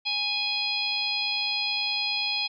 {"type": "harmonic tone", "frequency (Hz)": 830.6, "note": "G#5", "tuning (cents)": 0, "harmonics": [1, 3, 4, 5, 6], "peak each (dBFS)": [-38, -30, -31, -30, -33], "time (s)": [0.05, 2.48], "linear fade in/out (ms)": 20, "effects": []}